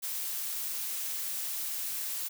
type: noise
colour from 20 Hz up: blue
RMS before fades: -35 dBFS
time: 0.02-2.29 s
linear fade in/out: 20 ms
effects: none